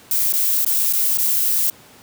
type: noise with dropouts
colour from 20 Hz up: violet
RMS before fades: -18 dBFS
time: 0.11-1.7 s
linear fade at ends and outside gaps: 2 ms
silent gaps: 0.325-0.336 / 0.648-0.663 / 0.927-0.934 / 1.174-1.184 s
effects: pink hiss -46 dBFS RMS until 2.02 s + high-pass 100 Hz 12 dB/octave